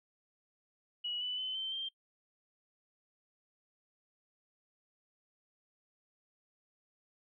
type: tone with pitch steps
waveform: sine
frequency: 2925 / 2983 / 3042 / 3103 / 3164 Hz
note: F#7 / F#7 / F#7 / G7 / G7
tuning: -21 / +13 / +47 / -18 / +15 cents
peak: -35 dBFS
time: 1.04-1.89 s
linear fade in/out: 10 ms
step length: 170 ms
effects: noise-tail reverb RT60 0.1 s tail -22 dB re dry